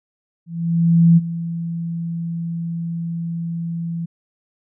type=tone with ADSR envelope; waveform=sine; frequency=167.8 Hz; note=E3; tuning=31 cents sharp; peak=-7 dBFS; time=0.46-4.06 s; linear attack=710 ms; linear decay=29 ms; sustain=-15 dB; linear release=12 ms; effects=none